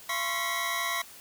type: tone cluster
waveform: 25% pulse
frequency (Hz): 682 / 1030 / 1100 / 1935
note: F5 / C6 / C#6 / B6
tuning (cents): -41 / -28 / -14 / -36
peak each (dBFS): -34 / -32 / -29 / -29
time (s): 0.09-1.02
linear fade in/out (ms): 5
effects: white hiss -49 dBFS RMS until 1.2 s